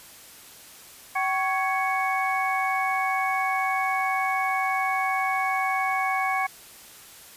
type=tone cluster; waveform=sine; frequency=763 / 1110 / 1665 / 2222 Hz; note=G5 / C#6 / G#6 / C#7; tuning=-47 / +2 / +4 / +4 cents; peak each=-26 / -28 / -32 / -28 dBFS; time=1.15-6.47 s; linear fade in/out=10 ms; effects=white hiss -47 dBFS RMS until 7.36 s + resampled to 32000 Hz